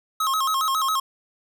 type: tone with vibrato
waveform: square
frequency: 1172 Hz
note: D6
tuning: 4 cents flat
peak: -21 dBFS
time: 0.2-1 s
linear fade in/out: 5 ms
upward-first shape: square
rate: 7.3 Hz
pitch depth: 150 cents each way
effects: none